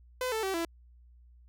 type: tone with pitch steps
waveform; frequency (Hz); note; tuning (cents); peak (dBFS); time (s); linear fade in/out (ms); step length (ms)
sawtooth; 507 / 441.4 / 384.2 / 334.5; B4 / A4 / G4 / E4; +45 / +5 / -35 / +25; -26; 0.21-0.65; 2; 110
effects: added 60 Hz sine -54 dBFS peak until 1.48 s